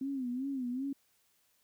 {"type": "tone with vibrato", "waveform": "sine", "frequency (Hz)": 260, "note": "C4", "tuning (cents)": -11, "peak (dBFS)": -33, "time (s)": [0.01, 0.93], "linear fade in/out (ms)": 5, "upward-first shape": "sine", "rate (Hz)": 2.6, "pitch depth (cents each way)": 120, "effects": ["white hiss -72 dBFS RMS until 1.63 s"]}